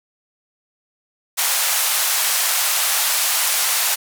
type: band-pass noise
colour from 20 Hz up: white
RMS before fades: -19 dBFS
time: 1.37-3.96 s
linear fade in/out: 20 ms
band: 650 to 15000 Hz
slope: 24 dB/octave
effects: none